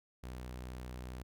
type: tone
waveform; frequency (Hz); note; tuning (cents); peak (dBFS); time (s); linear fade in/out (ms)
sawtooth; 62.4; B1; +19; -39; 0.23-1.23; 10
effects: none